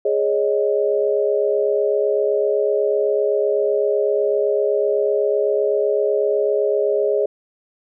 sine chord, Ab suspended fourth, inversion none, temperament equal, 415.3 / 554.4 / 622.3 Hz, Ab4 / Db5 / Eb5, 0 / 0 / 0 cents, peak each -18 / -21 / -22 dBFS, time 0.05-7.26 s, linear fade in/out 5 ms, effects none

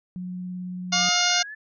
sine tone with vibrato, 181.4 Hz, F#3, 34 cents flat, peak -30 dBFS, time 0.16-1.09 s, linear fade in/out 0 ms, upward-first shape triangle, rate 18 Hz, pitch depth 10 cents each way
harmonic tone, 711 Hz, F5, 31 cents sharp, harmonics 1 / 2 / 3 / 4 / 5 / 6 / 7 / 8 / 9, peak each -28 / -28 / -28 / -28 / -28 / -28 / -28 / -28 / -28 dBFS, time 0.92-1.43 s, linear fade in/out 10 ms
sine exponential sweep, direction up, 1111 to 1768 Hz, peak -35 dBFS, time 0.92-1.55 s, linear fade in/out 10 ms
effects none

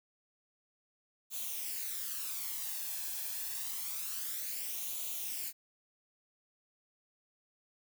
blue noise with flanger, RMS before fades -39 dBFS, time 1.3-5.53 s, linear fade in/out 50 ms, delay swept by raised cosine 0.29 to 1.2 ms, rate 0.27 Hz, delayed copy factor +0.6, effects none

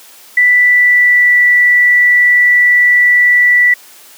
sine tone with pitch glide, 1975.5 to 1961.9 Hz, B6 to B6, 0 to -12 cents, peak -5 dBFS, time 0.37-3.74 s, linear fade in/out 5 ms, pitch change -12 cents, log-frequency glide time 0.52-1.42 s, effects white hiss -39 dBFS RMS until 4.17 s + high-pass 300 Hz 12 dB/octave

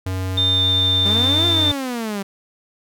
square tone, 93.5 Hz, F#2, 19 cents sharp, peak -22 dBFS, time 0.06-1.72 s, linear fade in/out 5 ms
sine tone with pitch glide, 3600 to 3577 Hz, A7 to A7, +39 to +28 cents, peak -15 dBFS, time 0.37-1.72 s, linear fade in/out 10 ms, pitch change -11 cents, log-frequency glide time 0.51-1.44 s
sawtooth exponential two-way sweep, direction up then down, 192 to 349.2 to 193 Hz, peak -19 dBFS, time 1.05-2.23 s, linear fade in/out 10 ms, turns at 1.46 s
effects none

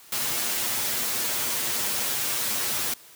white noise with comb filter, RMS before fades -27 dBFS, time 0.12-2.94 s, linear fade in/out 5 ms, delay 8.4 ms, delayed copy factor +0.85, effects white hiss -50 dBFS RMS until 3.15 s + high-pass 100 Hz 12 dB/octave

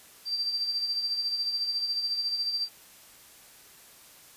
sine tone with tremolo, 4694 Hz, D8, 2 cents flat, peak -25 dBFS, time 0.25-2.69 s, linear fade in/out 50 ms, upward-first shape sine, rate 14 Hz, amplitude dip 50%, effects white hiss -53 dBFS RMS until 4.36 s + resampled to 32000 Hz

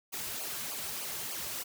white noise with flanger, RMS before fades -38 dBFS, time 0.12-1.64 s, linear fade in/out 20 ms, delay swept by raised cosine 0.53 to 4.13 ms, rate 3.3 Hz, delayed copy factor -0.85, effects none

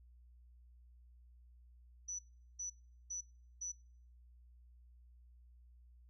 sine tone bursts, 5940 Hz, F#8, 6 cents sharp, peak -40 dBFS, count 4, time 2.08-3.72 s, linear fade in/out 10 ms, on 110 ms, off 400 ms, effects noise-tail reverb RT60 0.6 s tail -26 dB re dry + added 60 Hz sine -59 dBFS peak until 6.09 s

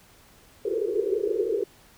white band-pass noise, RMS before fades -26 dBFS, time 0.65-1.64 s, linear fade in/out 5 ms, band 360 to 470 Hz, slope 96 dB/octave, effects pink hiss -55 dBFS RMS until 1.97 s

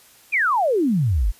sine exponential sweep, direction down, 2546 to 41.2 Hz, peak -16 dBFS, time 0.32-1.32 s, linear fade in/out 20 ms, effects white hiss -51 dBFS RMS until 1.39 s + resampled to 32000 Hz

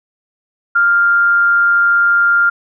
sine tone with amplitude modulation, 1396.9 Hz, F6, in tune, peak -7 dBFS, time 0.75-2.5 s, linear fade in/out 10 ms, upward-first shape sine, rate 185 Hz, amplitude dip 30%, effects none

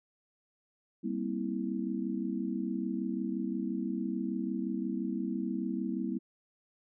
sine chord, C dominant seventh, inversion second, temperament just, 196.22 / 235.5 / 261.6 / 327 Hz, G3 / Bb3 / C4 / E4, +2 / +18 / 0 / -14 cents, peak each -36 / -36 / -38 / -37 dBFS, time 1.03-6.19 s, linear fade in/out 20 ms, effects none

